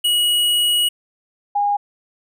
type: tone pair in turn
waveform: square / sine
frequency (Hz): 2909 / 816.3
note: F#7 / G#5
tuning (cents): -30 / -30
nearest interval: octave + minor seventh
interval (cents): 2200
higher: first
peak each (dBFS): -15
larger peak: neither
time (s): 0.04-0.89 / 1.55-1.77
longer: first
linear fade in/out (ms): 10
effects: none